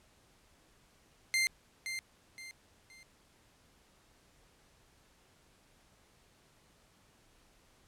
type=tone with echo; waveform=sawtooth; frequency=2093 Hz; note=C7; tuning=in tune; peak=-24 dBFS; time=1.34-1.47 s; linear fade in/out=0 ms; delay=520 ms; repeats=3; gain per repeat=-9 dB; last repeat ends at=3.03 s; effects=pink hiss -66 dBFS RMS until 7.87 s + low-pass 11000 Hz 12 dB/octave